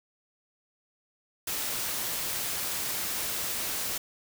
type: noise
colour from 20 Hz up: white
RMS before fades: -32 dBFS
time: 1.47-3.98 s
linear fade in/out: 5 ms
effects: none